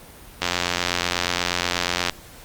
click train, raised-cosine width 0.2 ms, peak -3 dBFS, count 149, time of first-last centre 0.42-2.096 s, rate 88.3 Hz, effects pink hiss -44 dBFS RMS until 2.44 s + Opus 32 kbps

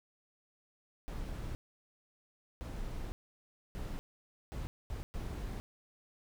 brown noise bursts at uneven times, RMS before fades -40 dBFS, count 6, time 1.08-1.55 / 2.61-3.12 / 3.75-3.99 / 4.52-4.67 / 4.9-5.03 / 5.14-5.6 s, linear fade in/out 0 ms, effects none

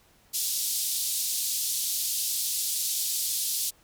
white band-pass noise, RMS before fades -29 dBFS, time 0.33-3.71 s, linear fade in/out 20 ms, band 3700 to 14000 Hz, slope 24 dB/octave, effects pink hiss -61 dBFS RMS until 3.83 s

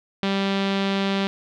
sawtooth tone with low-pass filter, 196 Hz, G3, in tune, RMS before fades -23 dBFS, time 0.23-1.27 s, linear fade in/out 0 ms, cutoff 3600 Hz, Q 2.4, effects none

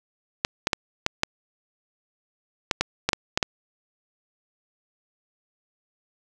clicks, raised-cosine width 0.2 ms, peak -3 dBFS, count 11, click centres 0.449 / 0.671 / 0.732 / 1.064 / 1.234 / 2.712 / 2.81 / 3.09 / 3.132 / 3.375 / 3.428 s, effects none

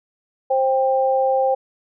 sine tone pair together, 528 / 791.1 Hz, C5 / G5, +16 / +16 cents, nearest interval perfect fifth, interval 700 cents, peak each -17 / -19 dBFS, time 0.5-1.55 s, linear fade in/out 10 ms, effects none

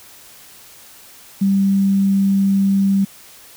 sine tone with quantisation, 196 Hz, G3, in tune, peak -12 dBFS, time 1.41-3.05 s, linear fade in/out 10 ms, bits 7, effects white hiss -43 dBFS RMS until 3.56 s

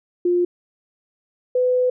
sine tone pair in turn, 353 / 502 Hz, F4 / B4, +19 / +28 cents, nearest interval tritone, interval 609 cents, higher second, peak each -15 dBFS, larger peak neither, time 0.25-0.45 / 1.55-1.9 s, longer second, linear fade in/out 5 ms, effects none

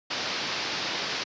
white low-pass noise, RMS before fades -31 dBFS, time 0.1-1.24 s, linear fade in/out 10 ms, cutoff 5400 Hz, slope 48 dB/octave, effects high-pass 150 Hz 12 dB/octave + resampled to 16000 Hz

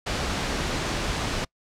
pink noise, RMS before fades -27 dBFS, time 0.06-1.45 s, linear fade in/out 10 ms, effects noise-tail reverb RT60 0.1 s tail -26 dB re dry + low-pass 6000 Hz 12 dB/octave

